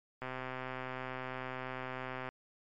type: click train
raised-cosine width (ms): 0.5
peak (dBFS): -25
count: 268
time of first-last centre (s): 0.22-2.29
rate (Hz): 129
effects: MP3 64 kbps